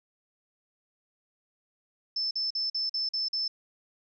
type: tone bursts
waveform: sine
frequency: 5274 Hz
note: E8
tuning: in tune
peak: -27 dBFS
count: 7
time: 2.16-3.48 s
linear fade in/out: 5 ms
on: 150 ms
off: 45 ms
effects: none